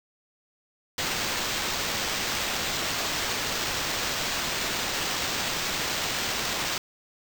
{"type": "noise with sample-and-hold", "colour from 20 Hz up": "blue", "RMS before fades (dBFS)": -29, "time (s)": [0.98, 6.78], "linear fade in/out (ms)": 2, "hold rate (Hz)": 11025, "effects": []}